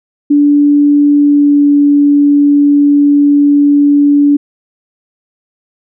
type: tone with pitch glide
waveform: sine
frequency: 290 to 288 Hz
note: D4 to D4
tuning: -22 to -34 cents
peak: -4 dBFS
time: 0.3-4.37 s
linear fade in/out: 10 ms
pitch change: -12 cents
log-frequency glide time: 1.16-1.7 s
effects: none

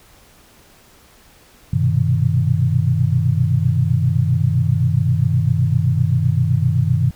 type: tone cluster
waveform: sine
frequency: 96.7 / 121 / 128.7 / 156.7 Hz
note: G2 / B2 / C3 / D#3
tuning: -23 / -35 / -28 / +13 cents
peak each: -19 dBFS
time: 1.73-7.11 s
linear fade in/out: 5 ms
effects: pink hiss -49 dBFS RMS until 7.15 s

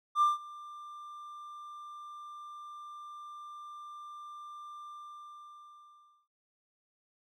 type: tone with ADSR envelope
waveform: triangle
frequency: 1189 Hz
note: D6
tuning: 21 cents sharp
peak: -18 dBFS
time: 0.15-6.28 s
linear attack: 67 ms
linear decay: 160 ms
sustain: -24 dB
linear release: 1400 ms
effects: tanh soft clip ceiling -17 dBFS

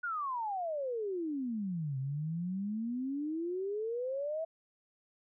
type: exponential two-way sweep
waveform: sine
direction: down then up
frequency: 1473 to 130.3 to 659 Hz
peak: -33 dBFS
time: 0.03-4.45 s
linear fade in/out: 10 ms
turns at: 1.98 s
effects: none

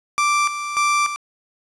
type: tone with tremolo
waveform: 30% pulse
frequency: 1174.7 Hz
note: D6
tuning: in tune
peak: -13 dBFS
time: 0.18-1.16 s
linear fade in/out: 0 ms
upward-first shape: square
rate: 1.7 Hz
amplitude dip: 65%
effects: resampled to 22050 Hz + 8-bit

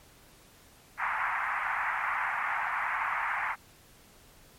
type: band-pass noise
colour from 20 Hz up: pink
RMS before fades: -31 dBFS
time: 0.97-3.56 s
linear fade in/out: 50 ms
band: 820 to 2200 Hz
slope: 48 dB/octave
effects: pink hiss -57 dBFS RMS until 4.58 s + MP3 64 kbps

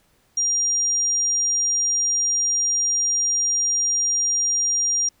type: tone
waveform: sine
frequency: 5700 Hz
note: F8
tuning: 34 cents sharp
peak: -18 dBFS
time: 0.37-5.09 s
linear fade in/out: 5 ms
effects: pink hiss -62 dBFS RMS until 5.2 s

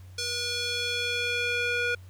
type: tone with band-pass filter sweep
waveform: square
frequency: 482 Hz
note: B4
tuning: 42 cents flat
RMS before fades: -29 dBFS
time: 0.18-1.95 s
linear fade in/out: 5 ms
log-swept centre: 5100 to 1900 Hz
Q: 1.8
effects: added 92 Hz sine -44 dBFS peak until 2.09 s + pink hiss -60 dBFS RMS until 2.09 s

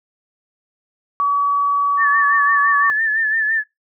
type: tone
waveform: sine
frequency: 1138 Hz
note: C#6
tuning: 45 cents sharp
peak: -14 dBFS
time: 1.2-2.9 s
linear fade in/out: 0 ms
type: tone with vibrato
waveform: sine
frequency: 1760 Hz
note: A6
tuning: in tune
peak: -15 dBFS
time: 1.97-3.64 s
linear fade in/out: 50 ms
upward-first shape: sine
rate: 5.9 Hz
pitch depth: 53 cents each way
effects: noise-tail reverb RT60 0.2 s tail -26 dB re dry

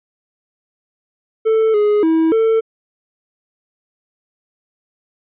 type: tone with pitch steps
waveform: triangle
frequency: 442.4 / 417.3 / 323.2 / 447.1 Hz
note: A4 / G#4 / E4 / A4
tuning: +9 / +8 / -34 / +28 cents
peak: -9 dBFS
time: 1.45-2.61 s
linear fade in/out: 20 ms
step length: 290 ms
effects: resampled to 8000 Hz

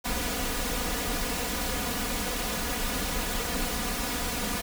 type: noise with comb filter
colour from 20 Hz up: pink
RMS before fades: -30 dBFS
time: 0.04-4.62 s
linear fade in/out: 20 ms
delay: 4.1 ms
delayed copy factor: +0.8
effects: none

